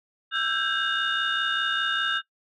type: tone cluster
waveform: sine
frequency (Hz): 1335 / 1554 / 1619 / 2865 / 3632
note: E6 / G6 / G#6 / F7 / A#7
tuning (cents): +22 / -16 / -45 / +44 / -46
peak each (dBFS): -29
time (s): 0.31-2.22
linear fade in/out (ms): 50
effects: noise-tail reverb RT60 0.1 s tail -17 dB re dry + tanh soft clip ceiling -15 dBFS